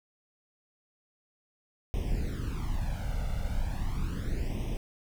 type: noise with flanger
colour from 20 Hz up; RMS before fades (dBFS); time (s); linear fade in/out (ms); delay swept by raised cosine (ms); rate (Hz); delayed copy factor
brown; -31; 1.94-4.77; 0; 0.34 to 1.44; 0.37; +0.85
effects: none